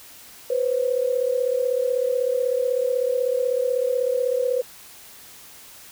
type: tone pair together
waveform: sine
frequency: 493.9 / 530 Hz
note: B4 / C5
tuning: 0 / +22 cents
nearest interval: minor second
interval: 122 cents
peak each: -21 / -24 dBFS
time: 0.5-4.62 s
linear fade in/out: 5 ms
effects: white hiss -45 dBFS RMS until 5.91 s